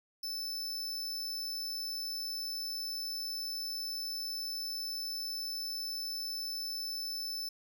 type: tone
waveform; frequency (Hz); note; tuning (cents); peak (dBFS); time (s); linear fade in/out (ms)
45% pulse; 5274; E8; 0; -36; 0.23-7.49; 5
effects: none